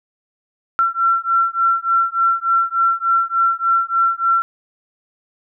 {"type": "beating tone pair", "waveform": "sine", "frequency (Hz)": [1354, 1357.4], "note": ["E6", "F6"], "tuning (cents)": [46, -50], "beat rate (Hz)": 3.4, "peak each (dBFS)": -17, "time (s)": [0.79, 4.42], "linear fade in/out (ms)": 0, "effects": []}